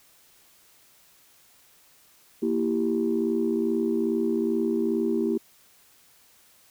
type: chord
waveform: sine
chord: E diminished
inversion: second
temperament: equal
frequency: 233.1 / 329.6 / 392 Hz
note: Bb3 / E4 / G4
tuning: 0 / 0 / 0 cents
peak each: -26 dBFS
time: 2.42-5.38 s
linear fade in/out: 10 ms
effects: tanh soft clip ceiling -14 dBFS + white hiss -58 dBFS RMS until 6.7 s